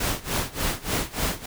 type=noise with tremolo; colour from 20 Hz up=pink; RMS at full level=-24 dBFS; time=0-1.46 s; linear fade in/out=5 ms; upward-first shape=sine; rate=3.4 Hz; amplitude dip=90%; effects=none